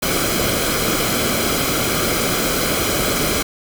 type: noise with comb filter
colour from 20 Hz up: pink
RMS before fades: -19 dBFS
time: 0.02-3.43 s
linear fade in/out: 10 ms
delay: 1.1 ms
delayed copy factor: -0.6
effects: none